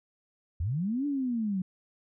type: linear two-way sweep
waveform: sine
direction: up then down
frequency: 72 to 293.7 to 180.2 Hz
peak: -27 dBFS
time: 0.6-1.62 s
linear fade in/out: 5 ms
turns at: 1.06 s
effects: none